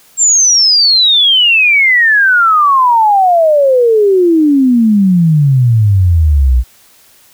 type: exponential sweep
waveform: sine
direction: down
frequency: 7510 to 58.27 Hz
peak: -5 dBFS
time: 0.17-6.64 s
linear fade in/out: 50 ms
effects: white hiss -45 dBFS RMS until 7.33 s